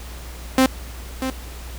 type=tone with echo; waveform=sawtooth; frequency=261.6 Hz; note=C4; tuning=in tune; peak=-8 dBFS; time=0.58-0.66 s; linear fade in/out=2 ms; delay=640 ms; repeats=1; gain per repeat=-10 dB; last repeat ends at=1.3 s; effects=added 60 Hz sine -33 dBFS peak until 1.78 s + pink hiss -40 dBFS RMS until 1.78 s